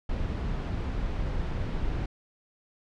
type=noise; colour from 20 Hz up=brown; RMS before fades=-30 dBFS; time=0.09-2.06 s; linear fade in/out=5 ms; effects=low-pass 4000 Hz 12 dB/octave